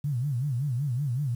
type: tone with vibrato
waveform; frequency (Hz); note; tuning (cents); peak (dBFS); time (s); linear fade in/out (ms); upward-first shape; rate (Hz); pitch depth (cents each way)
sine; 132.6; C3; +23; -25; 0.04-1.35; 5; sine; 5.3; 210
effects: 9-bit